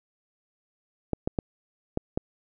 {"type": "clicks", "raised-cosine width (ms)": 2, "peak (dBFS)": -12, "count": 5, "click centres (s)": [1.133, 1.275, 1.388, 1.974, 2.175], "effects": []}